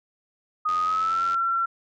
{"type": "tone with pitch glide", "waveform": "sine", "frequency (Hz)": [1244.5, 1357.1], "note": ["D#6", "E6"], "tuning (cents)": [0, 50], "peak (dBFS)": -21, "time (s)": [0.65, 1.66], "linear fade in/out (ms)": 10, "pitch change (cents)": 150, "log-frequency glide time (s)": [0.81, 1.22]}
{"type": "click train", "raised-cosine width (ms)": 0.2, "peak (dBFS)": -22, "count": 59, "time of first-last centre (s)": [0.69, 1.344], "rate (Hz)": 88.7}
{"effects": []}